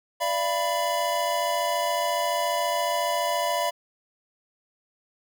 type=chord; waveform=square; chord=B diminished; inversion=first; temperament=equal with one note detuned; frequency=587.3 / 681.7 / 987.8 Hz; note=D5 / F5 / B5; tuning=0 / -42 / 0 cents; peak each=-30 / -28 / -28 dBFS; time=0.2-3.71 s; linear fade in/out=20 ms; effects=none